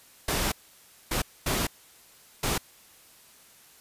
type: noise bursts at uneven times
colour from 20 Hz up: pink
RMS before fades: -27 dBFS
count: 4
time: 0.28-0.52 / 1.11-1.22 / 1.46-1.67 / 2.43-2.58 s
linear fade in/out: 5 ms
effects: white hiss -55 dBFS RMS until 3.8 s + resampled to 32000 Hz